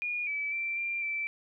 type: tone with pitch steps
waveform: sine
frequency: 2436 / 2301 / 2346 / 2376 / 2329 Hz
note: D#7 / D7 / D7 / D7 / D7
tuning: -37 / -36 / -2 / +20 / -15 cents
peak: -30 dBFS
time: 0.02-1.27 s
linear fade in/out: 0 ms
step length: 250 ms
effects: none